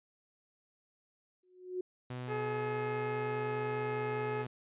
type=tone with exponential growth; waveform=sine; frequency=365.4 Hz; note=F#4; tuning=22 cents flat; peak=-31 dBFS; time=1.43-1.81 s; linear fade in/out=5 ms; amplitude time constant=82 ms
type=tone; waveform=sawtooth; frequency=125 Hz; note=B2; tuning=21 cents sharp; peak=-35 dBFS; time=2.1-4.47 s; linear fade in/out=5 ms
type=harmonic tone; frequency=424.8 Hz; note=G#4; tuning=39 cents sharp; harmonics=1 / 2 / 3 / 4 / 5 / 6; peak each=-35 / -41 / -45 / -47 / -49 / -51 dBFS; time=2.27-4.46 s; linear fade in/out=50 ms
effects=resampled to 8000 Hz